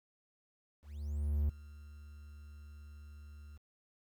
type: tone with ADSR envelope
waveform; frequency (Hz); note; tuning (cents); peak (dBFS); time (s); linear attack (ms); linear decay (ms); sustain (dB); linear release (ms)
triangle; 73.42; D2; 0; -26; 0.82-3.58; 670; 8; -21; 13
effects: 11-bit